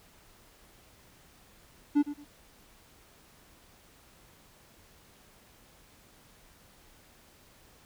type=tone with echo; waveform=triangle; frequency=291.2 Hz; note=D4; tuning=15 cents flat; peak=-18 dBFS; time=1.95-2.03 s; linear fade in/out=20 ms; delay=110 ms; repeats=2; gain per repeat=-13 dB; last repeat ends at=2.25 s; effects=pink hiss -59 dBFS RMS until 7.85 s